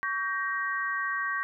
sine chord, G diminished, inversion second, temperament just, 1128.9 / 1568 / 1881.6 Hz, Db6 / G6 / Bb6, +31 / 0 / +16 cents, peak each -32 dBFS, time 0.03-1.43 s, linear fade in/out 0 ms, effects none

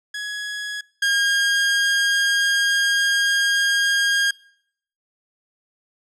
sawtooth tone pair in turn, 1675 / 1620.7 Hz, G#6 / G#6, +14 / -43 cents, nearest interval minor second, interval 57 cents, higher first, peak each -23 / -13 dBFS, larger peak second, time 0.14-0.81 / 1.02-4.31 s, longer second, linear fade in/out 5 ms, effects noise-tail reverb RT60 0.7 s tail -25 dB re dry + low-pass 8000 Hz 12 dB/octave

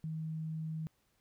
sine tone, 158.6 Hz, D#3, 33 cents sharp, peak -36 dBFS, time 0.04-0.87 s, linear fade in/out 0 ms, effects pink hiss -75 dBFS RMS until 1.2 s

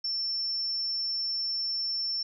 sine tone, 5390 Hz, E8, 38 cents sharp, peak -28 dBFS, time 0.04-2.23 s, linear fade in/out 5 ms, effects none

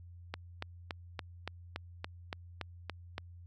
click train, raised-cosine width 0.3 ms, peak -21 dBFS, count 11, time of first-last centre 0.34-3.181 s, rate 3.52 Hz, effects added 87 Hz sine -49 dBFS peak until 3.46 s

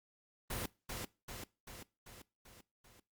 pink noise with echo, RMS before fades -39 dBFS, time 0.5-0.66 s, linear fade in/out 5 ms, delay 390 ms, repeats 6, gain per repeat -4 dB, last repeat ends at 3 s, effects noise-tail reverb RT60 0.3 s tail -22 dB re dry + Opus 32 kbps

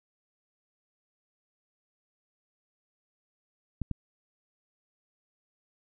clicks, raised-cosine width 5 ms, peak -19 dBFS, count 2, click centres 3.817 / 3.913 s, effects none

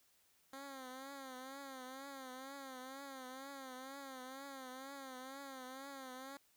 10% pulse tone with vibrato, 266.2 Hz, C4, 30 cents sharp, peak -40 dBFS, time 0.53-6.37 s, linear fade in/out 2 ms, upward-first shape triangle, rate 2.1 Hz, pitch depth 96 cents each way, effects white hiss -73 dBFS RMS until 6.56 s

